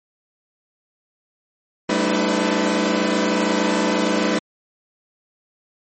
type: tone cluster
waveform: sawtooth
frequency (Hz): 193.2 / 221.6 / 295.2 / 321.8 / 503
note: G3 / A3 / D4 / E4 / B4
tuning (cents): -25 / +13 / +9 / -42 / +32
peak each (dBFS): -20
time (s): 1.89-4.39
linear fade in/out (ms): 5
effects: MP3 32 kbps